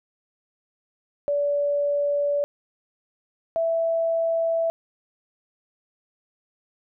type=tone pair in turn; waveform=sine; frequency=576 / 660.7 Hz; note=D5 / E5; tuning=-34 / +4 cents; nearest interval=major second; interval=238 cents; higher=second; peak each=-20 dBFS; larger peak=neither; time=1.28-2.44 / 3.56-4.7 s; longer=first; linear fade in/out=0 ms; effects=none